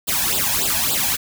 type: noise with flanger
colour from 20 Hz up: white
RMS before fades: -20 dBFS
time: 0.07-1.17 s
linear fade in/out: 20 ms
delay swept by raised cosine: 0.24 to 1.24 ms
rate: 3.5 Hz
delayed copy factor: +1
effects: none